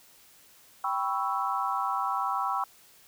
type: chord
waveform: sine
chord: C# half-diminished seventh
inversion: second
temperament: equal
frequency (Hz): 784 / 987.8 / 1108.7 / 1318.5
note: G5 / B5 / C#6 / E6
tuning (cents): 0 / 0 / 0 / 0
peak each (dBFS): -32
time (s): 0.84-2.64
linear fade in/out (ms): 2
effects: white hiss -57 dBFS RMS until 3.07 s